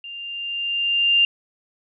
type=tone with level ramp; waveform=sine; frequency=2794 Hz; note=F7; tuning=in tune; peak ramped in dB=-33 to -12 dBFS; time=0.04-1.25 s; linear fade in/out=2 ms; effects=none